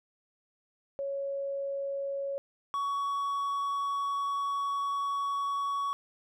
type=tone pair in turn; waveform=sine / triangle; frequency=554.4 / 1122.3 Hz; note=C#5 / C#6; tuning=0 / +21 cents; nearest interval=octave; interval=1221 cents; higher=second; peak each=-31 / -27 dBFS; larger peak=second; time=0.99-2.38 / 2.74-5.93 s; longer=second; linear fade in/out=0 ms; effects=none